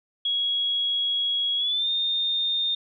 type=tone with pitch glide; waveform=sine; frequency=3322 to 3644 Hz; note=G#7 to A#7; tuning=0 to -40 cents; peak=-22 dBFS; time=0.25-2.75 s; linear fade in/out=5 ms; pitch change=+160 cents; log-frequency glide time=1.57-1.89 s; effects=none